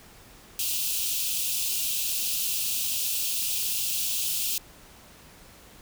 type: high-pass noise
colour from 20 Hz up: white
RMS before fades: -28 dBFS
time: 0.59-4.58 s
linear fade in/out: 2 ms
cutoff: 2500 Hz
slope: 96 dB/octave
effects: pink hiss -51 dBFS RMS until 5.81 s